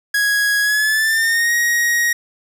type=tone with pitch glide; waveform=45% pulse; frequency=1661.2 to 1886.3 Hz; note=G#6 to A#6; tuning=0 to +20 cents; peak=-14 dBFS; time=0.14-2.13 s; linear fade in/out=5 ms; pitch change=+220 cents; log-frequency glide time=0.61-1.54 s; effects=none